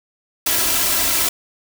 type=noise with comb filter; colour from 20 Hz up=white; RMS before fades=-18 dBFS; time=0.46-1.29 s; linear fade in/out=5 ms; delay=3 ms; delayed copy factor=+0.65; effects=none